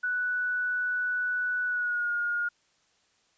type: tone with pitch glide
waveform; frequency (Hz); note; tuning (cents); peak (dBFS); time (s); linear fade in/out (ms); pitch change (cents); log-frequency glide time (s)
sine; 1481 to 1427.3; F#6 to F6; +1 to +37; -26; 0.03-2.49; 10; -64; 1.66-2.12
effects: white hiss -68 dBFS RMS until 3.37 s + resampled to 16000 Hz